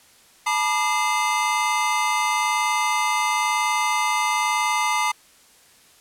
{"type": "tone cluster", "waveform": "square", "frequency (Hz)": [864, 965, 1204, 2070], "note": ["A5", "B5", "D6", "C7"], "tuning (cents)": [-32, -40, 43, -19], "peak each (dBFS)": -26, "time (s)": [0.46, 5.12], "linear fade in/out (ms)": 10, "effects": ["white hiss -53 dBFS RMS until 6 s", "low-pass 11000 Hz 12 dB/octave"]}